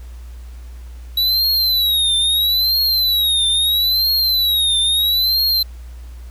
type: tone with vibrato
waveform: square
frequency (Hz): 3910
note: B7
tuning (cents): -18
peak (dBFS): -14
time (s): 1.17-5.63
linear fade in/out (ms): 5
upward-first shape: triangle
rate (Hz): 0.76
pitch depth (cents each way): 160
effects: added 60 Hz sine -31 dBFS peak until 6.3 s + pink hiss -50 dBFS RMS until 6.3 s